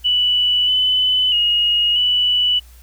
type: tone with pitch steps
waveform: sine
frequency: 2962 / 3010 / 2875 / 2962 Hz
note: F#7 / F#7 / F7 / F#7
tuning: +1 / +29 / +50 / +1 cents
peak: -13 dBFS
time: 0.04-2.6 s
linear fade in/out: 20 ms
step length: 640 ms
effects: added 60 Hz sine -41 dBFS peak until 2.82 s + white hiss -51 dBFS RMS until 2.82 s